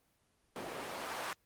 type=noise with band-pass filter sweep; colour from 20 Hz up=white; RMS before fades=-41 dBFS; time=0.56-1.33 s; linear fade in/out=0 ms; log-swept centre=370 to 990 Hz; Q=0.82; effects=pink hiss -74 dBFS RMS until 1.45 s + Opus 24 kbps